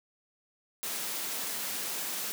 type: high-pass noise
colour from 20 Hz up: white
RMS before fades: -35 dBFS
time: 0.83-2.32 s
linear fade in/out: 0 ms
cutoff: 160 Hz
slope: 48 dB/octave
effects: none